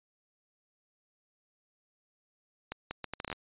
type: accelerating click train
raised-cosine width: 0.3 ms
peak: -20 dBFS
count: 10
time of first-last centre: 2.72-3.328 s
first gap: 190 ms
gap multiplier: 0.7
effects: resampled to 8000 Hz